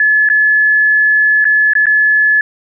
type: tone with dropouts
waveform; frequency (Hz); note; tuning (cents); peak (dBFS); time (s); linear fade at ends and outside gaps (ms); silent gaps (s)
sine; 1716; A6; -44; -7; 0-2.41; 2; 0.289-0.299 / 1.444-1.452 / 1.735-1.752 / 1.857-1.867
effects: none